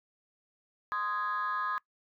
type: chord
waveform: sine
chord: Ab major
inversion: first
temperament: just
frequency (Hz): 1038.3 / 1245.9 / 1661.2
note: C6 / Eb6 / Ab6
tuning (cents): -14 / +2 / 0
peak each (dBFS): -34 / -32 / -35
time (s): 0.92-1.78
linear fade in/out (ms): 0
effects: noise-tail reverb RT60 0.1 s tail -22 dB re dry + tanh soft clip ceiling -24 dBFS